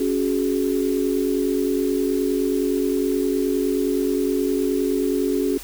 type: chord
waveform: sine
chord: C# suspended fourth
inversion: none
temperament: equal with one note detuned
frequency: 277.2 / 370 / 419.6 Hz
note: C#4 / F#4 / G#4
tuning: 0 / 0 / +18 cents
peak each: -22 / -23 / -24 dBFS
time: 0-5.58 s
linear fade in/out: 5 ms
effects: added 40 Hz sine -41 dBFS peak until 5.63 s + white hiss -39 dBFS RMS until 5.63 s